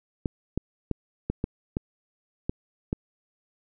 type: clicks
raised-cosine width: 3 ms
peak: -13 dBFS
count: 8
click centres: 0.258 / 0.576 / 0.913 / 1.3 / 1.441 / 1.769 / 2.495 / 2.929 s
effects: none